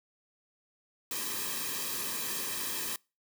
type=noise with comb filter; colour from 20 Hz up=white; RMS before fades=-35 dBFS; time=1.11-2.96 s; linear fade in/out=2 ms; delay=1.4 ms; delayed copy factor=-0.75; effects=noise-tail reverb RT60 0.3 s tail -26 dB re dry